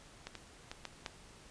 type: clicks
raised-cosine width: 0.2 ms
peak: -25 / -27 / -25 / -23 / -21 dBFS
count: 5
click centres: 0.27 / 0.353 / 0.715 / 0.853 / 1.062 s
effects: pink hiss -57 dBFS RMS until 1.5 s + resampled to 22050 Hz